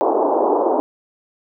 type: band-pass noise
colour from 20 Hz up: pink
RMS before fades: -17 dBFS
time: 0.01-0.8 s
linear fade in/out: 0 ms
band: 300 to 970 Hz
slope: 48 dB/octave
effects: none